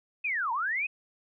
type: linear two-way sweep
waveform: sine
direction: down then up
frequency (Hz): 2579 to 880 to 2579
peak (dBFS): -27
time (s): 0.24-0.87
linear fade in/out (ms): 10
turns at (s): 0.52
effects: none